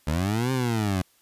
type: linear two-way sweep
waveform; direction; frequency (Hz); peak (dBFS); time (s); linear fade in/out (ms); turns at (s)
20% pulse; up then down; 72.1 to 133 to 89.5; -18; 0.07-1.02; 5; 0.52
effects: white hiss -62 dBFS RMS until 1.21 s + resampled to 32000 Hz